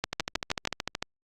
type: two click trains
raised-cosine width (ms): 0.2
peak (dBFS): -9 / -12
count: 5 / 13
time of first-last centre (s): 0.04-0.674 / 0.13-1.026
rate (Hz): 6.31 / 13.4
effects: Opus 48 kbps